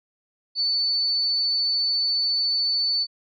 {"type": "tone", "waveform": "sine", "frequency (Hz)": 4493, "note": "C#8", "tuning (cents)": 23, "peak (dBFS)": -20, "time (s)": [0.55, 3.07], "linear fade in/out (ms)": 50, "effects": []}